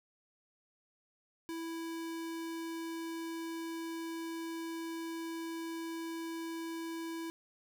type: tone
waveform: square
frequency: 329.8 Hz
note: E4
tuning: 1 cent sharp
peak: -39 dBFS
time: 1.49-7.3 s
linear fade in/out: 0 ms
effects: none